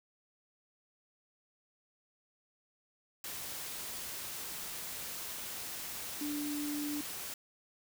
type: tone in noise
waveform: sine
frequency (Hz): 293.7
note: D4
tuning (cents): 0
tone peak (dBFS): -35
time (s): 6.21-7.01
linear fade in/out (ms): 2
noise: white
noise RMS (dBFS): -42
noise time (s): 3.24-7.34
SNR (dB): +4
effects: none